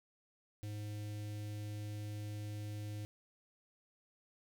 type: tone with notch filter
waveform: square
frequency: 104.8 Hz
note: G#2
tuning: 16 cents sharp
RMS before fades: -43 dBFS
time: 0.63-3.05 s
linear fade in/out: 0 ms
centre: 1100 Hz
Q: 0.6
effects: none